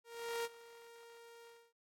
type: tone with ADSR envelope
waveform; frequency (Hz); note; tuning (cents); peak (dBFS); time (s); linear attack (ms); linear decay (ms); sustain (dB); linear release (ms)
sawtooth; 466.2; A#4; 0; -32; 0.04-1.73; 400; 42; -19; 270
effects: AAC 64 kbps